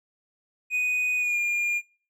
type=tone with pitch glide; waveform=triangle; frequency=2487 to 2412 Hz; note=D#7 to D7; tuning=-1 to +46 cents; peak=-21 dBFS; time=0.7-1.82 s; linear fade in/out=50 ms; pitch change=-53 cents; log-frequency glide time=1.17-1.38 s; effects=noise-tail reverb RT60 0.4 s tail -23 dB re dry